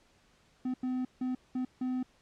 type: tone bursts at uneven times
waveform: triangle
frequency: 254.5 Hz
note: C4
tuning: 48 cents flat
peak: -28 dBFS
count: 5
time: 0.65-0.74 / 0.83-1.05 / 1.21-1.35 / 1.55-1.65 / 1.81-2.03 s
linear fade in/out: 5 ms
effects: pink hiss -66 dBFS RMS until 2.21 s + low-pass 7000 Hz 12 dB/octave